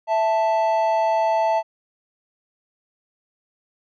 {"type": "tone pair together", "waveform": "triangle", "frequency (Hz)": [659.3, 880.1], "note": ["E5", "A5"], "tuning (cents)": [0, 0], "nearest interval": "perfect fourth", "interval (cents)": 500, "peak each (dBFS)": -18, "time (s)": [0.07, 1.63], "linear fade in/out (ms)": 50, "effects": ["resampled to 16000 Hz"]}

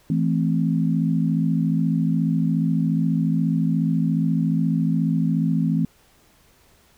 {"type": "chord", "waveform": "sine", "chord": "A minor", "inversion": "second", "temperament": "equal with one note detuned", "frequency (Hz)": [164.81, 219.1, 261.6], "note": ["E3", "A3", "C4"], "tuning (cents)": [0, -7, 0], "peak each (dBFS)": [-20, -24, -24], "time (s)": [0.1, 5.85], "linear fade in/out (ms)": 2, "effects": ["pink hiss -57 dBFS RMS until 6.97 s"]}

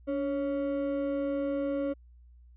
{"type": "ring-modulated tone", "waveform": "triangle", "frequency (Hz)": 419.3, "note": "G#4", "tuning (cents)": 17, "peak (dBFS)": -23, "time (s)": [0.07, 1.94], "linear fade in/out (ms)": 20, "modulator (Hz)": 133, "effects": ["added 60 Hz sine -52 dBFS peak until 2.56 s", "resampled to 8000 Hz"]}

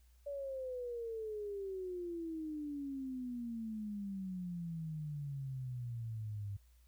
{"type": "exponential sweep", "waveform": "sine", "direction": "down", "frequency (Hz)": [575, 98.9], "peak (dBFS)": -39, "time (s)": [0.26, 6.57], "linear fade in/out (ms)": 10, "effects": ["added 60 Hz sine -62 dBFS peak until 6.87 s", "white hiss -75 dBFS RMS until 6.87 s"]}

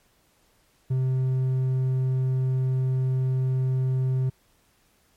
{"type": "tone with hard clipping", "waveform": "sine", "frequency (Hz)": 130, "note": "C3", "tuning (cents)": -11, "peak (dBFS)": -22, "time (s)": [0.9, 4.3], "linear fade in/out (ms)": 10, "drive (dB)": 3, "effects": ["pink hiss -64 dBFS RMS until 5.16 s", "MP3 64 kbps"]}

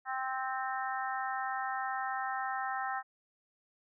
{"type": "harmonic tone", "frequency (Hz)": 261.6, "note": "C4", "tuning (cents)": 0, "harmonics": [3, 4, 5, 6, 7], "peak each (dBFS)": [-36, -41, -39, -43, -41], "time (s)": [0.05, 3.03], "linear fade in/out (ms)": 50, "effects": []}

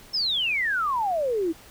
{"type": "exponential sweep", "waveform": "sine", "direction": "down", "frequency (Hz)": [5410, 311.1], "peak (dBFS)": -22, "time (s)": [0.13, 1.53], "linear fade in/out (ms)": 20, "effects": ["pink hiss -49 dBFS RMS until 1.7 s"]}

